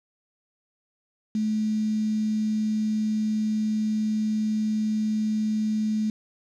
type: tone with quantisation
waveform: sine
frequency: 215.7 Hz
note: A3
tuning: 34 cents flat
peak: -22 dBFS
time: 1.35-6.1 s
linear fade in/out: 2 ms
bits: 7
effects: low-pass 6000 Hz 12 dB/octave